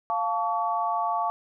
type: chord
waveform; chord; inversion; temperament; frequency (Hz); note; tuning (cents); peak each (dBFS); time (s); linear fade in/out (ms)
sine; F augmented; none; equal with one note detuned; 698.5 / 880 / 1133.3; F5 / A5 / C#6; 0 / 0 / +38; -28; 0.1-1.3; 0
effects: none